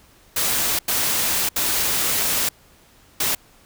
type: noise bursts at uneven times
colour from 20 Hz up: white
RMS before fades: -21 dBFS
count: 4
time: 0.36-0.79 / 0.88-1.49 / 1.56-2.49 / 3.2-3.35 s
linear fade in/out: 5 ms
effects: pink hiss -53 dBFS RMS until 3.65 s